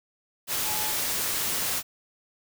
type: tone in noise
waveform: sine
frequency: 854 Hz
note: G#5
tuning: 48 cents sharp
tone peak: -36 dBFS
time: 0.62-0.95 s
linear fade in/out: 50 ms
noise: white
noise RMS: -28 dBFS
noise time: 0.47-1.83 s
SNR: -11 dB
effects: none